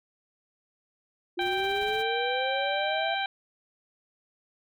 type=exponential sweep; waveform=sine; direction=up; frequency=349.2 to 680 Hz; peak=-30 dBFS; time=1.37-3.15 s; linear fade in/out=10 ms
type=harmonic tone; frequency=784 Hz; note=G5; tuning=in tune; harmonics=1 / 2 / 3 / 4 / 5; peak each=-30 / -33 / -35 / -36 / -37 dBFS; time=1.39-3.26 s; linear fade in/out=2 ms
type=noise with tremolo; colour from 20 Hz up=pink; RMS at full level=-46 dBFS; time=1.4-2.04 s; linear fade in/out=20 ms; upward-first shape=sine; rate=17 Hz; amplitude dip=55%
effects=none